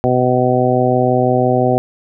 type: harmonic tone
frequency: 125.9 Hz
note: B2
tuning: 34 cents sharp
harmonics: 1 / 2 / 3 / 4 / 5 / 6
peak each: -18 / -18 / -18 / -18 / -18 / -18 dBFS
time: 0.04-1.78 s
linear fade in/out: 0 ms
effects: none